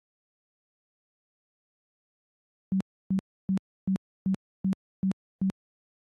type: tone bursts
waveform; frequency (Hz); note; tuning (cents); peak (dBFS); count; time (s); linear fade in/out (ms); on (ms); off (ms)
sine; 191; G3; -45; -22; 8; 2.72-5.5; 0; 85; 300
effects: high-pass 80 Hz 12 dB/octave + AAC 32 kbps